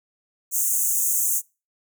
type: high-pass noise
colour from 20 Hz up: pink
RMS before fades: -22 dBFS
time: 0.51-1.42 s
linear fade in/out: 50 ms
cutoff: 6300 Hz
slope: 96 dB/octave
effects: noise-tail reverb RT60 0.3 s tail -25 dB re dry